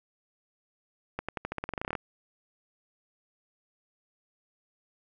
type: accelerating click train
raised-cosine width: 0.5 ms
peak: -17 dBFS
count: 16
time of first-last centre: 1.19-1.952 s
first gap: 96 ms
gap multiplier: 0.9
effects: none